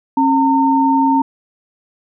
sine tone pair together, 271 / 911.5 Hz, C#4 / A#5, -39 / -39 cents, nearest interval octave + major sixth, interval 2100 cents, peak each -13 dBFS, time 0.17-1.22 s, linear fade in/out 5 ms, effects none

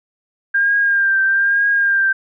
sine tone with vibrato, 1599 Hz, G6, 34 cents sharp, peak -12 dBFS, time 0.54-2.13 s, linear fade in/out 10 ms, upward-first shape triangle, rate 1.1 Hz, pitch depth 42 cents each way, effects none

